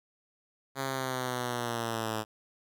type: linear sweep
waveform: 5% pulse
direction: down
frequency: 136.4 to 107.8 Hz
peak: -20 dBFS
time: 0.75-2.25 s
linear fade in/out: 50 ms
effects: none